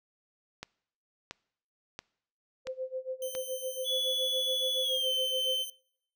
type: click train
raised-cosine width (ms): 0.2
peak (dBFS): -21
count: 5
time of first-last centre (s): 0.63-3.351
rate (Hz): 1.47
type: tone with tremolo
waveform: sine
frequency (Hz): 518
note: C5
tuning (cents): -17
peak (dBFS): -31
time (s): 2.65-5.63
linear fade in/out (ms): 50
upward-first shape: sine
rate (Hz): 7.1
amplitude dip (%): 90
type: tone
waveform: 5% pulse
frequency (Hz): 3085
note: G7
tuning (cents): -28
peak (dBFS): -31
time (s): 3.22-5.7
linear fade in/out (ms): 2
type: tone with pitch glide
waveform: sine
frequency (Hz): 3400 to 3082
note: G#7 to G7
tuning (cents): +40 to -30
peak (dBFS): -28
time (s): 3.84-5.67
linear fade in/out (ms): 50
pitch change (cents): -170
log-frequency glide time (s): 4.82-5.09
effects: noise-tail reverb RT60 0.7 s tail -24 dB re dry